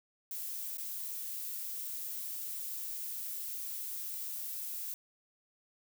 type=noise with dropouts; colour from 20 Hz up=violet; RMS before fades=-40 dBFS; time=0.31-4.94 s; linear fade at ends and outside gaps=2 ms; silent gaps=0.772-0.781 s; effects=none